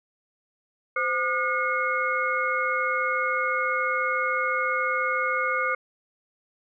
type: tone cluster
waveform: sine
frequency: 516 / 1210 / 1444 / 2165 Hz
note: C5 / D#6 / F#6 / C#7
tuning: -24 / -49 / -43 / -41 cents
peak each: -30 / -27 / -28 / -28 dBFS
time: 0.96-5.75 s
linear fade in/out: 5 ms
effects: none